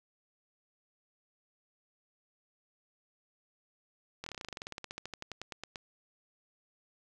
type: slowing click train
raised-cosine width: 0.2 ms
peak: -23 dBFS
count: 26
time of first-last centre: 4.24-5.758 s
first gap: 24 ms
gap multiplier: 1.07
effects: none